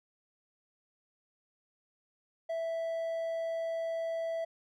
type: tone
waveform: triangle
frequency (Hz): 659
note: E5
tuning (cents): -1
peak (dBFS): -30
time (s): 2.49-4.45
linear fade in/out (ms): 10
effects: none